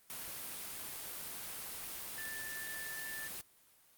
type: tone in noise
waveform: sine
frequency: 1763 Hz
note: A6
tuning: 3 cents sharp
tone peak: -43 dBFS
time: 2.18-3.28 s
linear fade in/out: 0 ms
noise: white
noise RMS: -44 dBFS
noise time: 0.1-3.41 s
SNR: -2 dB
effects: white hiss -66 dBFS RMS until 3.97 s + Opus 32 kbps